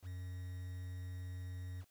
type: tone with quantisation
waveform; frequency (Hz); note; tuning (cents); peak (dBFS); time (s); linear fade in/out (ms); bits
triangle; 90.7; F#2; -34; -40; 0.02-1.85; 50; 10
effects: white hiss -74 dBFS RMS until 1.9 s